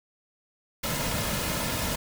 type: noise with comb filter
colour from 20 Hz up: pink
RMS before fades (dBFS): -29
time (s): 0.83-1.96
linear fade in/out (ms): 10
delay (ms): 2.6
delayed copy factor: -0.5
effects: none